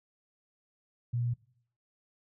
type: tone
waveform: sine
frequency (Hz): 120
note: B2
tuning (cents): -49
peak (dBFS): -28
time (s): 1.13-1.34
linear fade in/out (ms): 10
effects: noise-tail reverb RT60 0.6 s tail -21 dB re dry